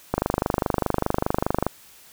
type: click train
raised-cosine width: 1 ms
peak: -6 dBFS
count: 39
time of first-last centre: 0.14-1.666 s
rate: 24.9 Hz
effects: white hiss -50 dBFS RMS until 2.12 s